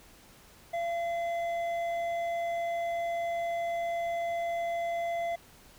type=tone with hard clipping; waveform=sine; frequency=682 Hz; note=F5; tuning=41 cents flat; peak=-31 dBFS; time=0.73-5.36 s; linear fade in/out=10 ms; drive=7 dB; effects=pink hiss -56 dBFS RMS until 5.78 s